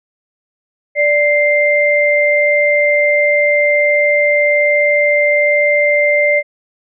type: tone pair together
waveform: sine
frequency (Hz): 587.3 / 2093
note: D5 / C7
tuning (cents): 0 / 0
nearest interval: octave + minor seventh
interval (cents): 2200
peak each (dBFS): -12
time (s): 0.95-6.43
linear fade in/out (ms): 50
effects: none